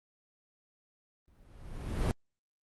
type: noise with exponential growth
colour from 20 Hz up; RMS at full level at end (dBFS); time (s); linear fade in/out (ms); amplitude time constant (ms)
brown; -25; 1.28-2.11; 0; 180
effects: Opus 32 kbps